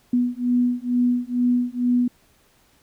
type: beating tone pair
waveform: sine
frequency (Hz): 244.3 / 246.5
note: B3 / B3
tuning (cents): -19 / -3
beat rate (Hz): 2.2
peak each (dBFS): -21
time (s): 0.13-2.08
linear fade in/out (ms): 5
effects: pink hiss -59 dBFS RMS until 2.82 s